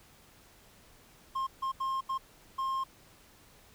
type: tone bursts at uneven times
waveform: triangle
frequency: 1064 Hz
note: C6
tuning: 29 cents sharp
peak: -28 dBFS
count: 5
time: 1.35-1.47 / 1.62-1.72 / 1.8-2.01 / 2.09-2.18 / 2.58-2.84 s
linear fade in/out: 10 ms
effects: pink hiss -59 dBFS RMS until 3.74 s